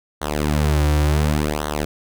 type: tone with flanger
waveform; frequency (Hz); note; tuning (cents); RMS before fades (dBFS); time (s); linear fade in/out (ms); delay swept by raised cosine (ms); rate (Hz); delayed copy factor
sawtooth; 75; D2; +37; -19; 0.21-1.85; 10; 0.4 to 4.8; 0.69; -0.85
effects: none